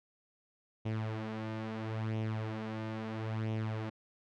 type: tone with flanger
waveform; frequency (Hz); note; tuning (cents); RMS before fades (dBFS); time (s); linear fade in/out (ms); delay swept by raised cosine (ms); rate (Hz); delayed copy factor
sawtooth; 110; A2; 0; -37; 0.85-3.9; 10; 0.32 to 5.82; 0.75; +0.6
effects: low-pass 3000 Hz 12 dB/octave